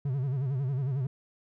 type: tone with vibrato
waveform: triangle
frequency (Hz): 133.9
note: C3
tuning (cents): +40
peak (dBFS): -25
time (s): 0.05-1.07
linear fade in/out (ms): 5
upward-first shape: sine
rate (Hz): 11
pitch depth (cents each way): 130
effects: none